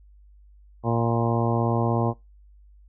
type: harmonic tone with a mistuned harmonic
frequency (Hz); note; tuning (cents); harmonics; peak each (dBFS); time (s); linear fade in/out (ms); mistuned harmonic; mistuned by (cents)
116.54; A#2; 0; 1 / 2 / 3 / 4 / 5 / 6 / 7 / 8 / 9; -24 / -27 / -29 / -30 / -31 / -32 / -32 / -33 / -34; 0.83-2.14; 50; 8; +26
effects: noise-tail reverb RT60 0.2 s tail -21 dB re dry + added 50 Hz sine -49 dBFS peak until 2.88 s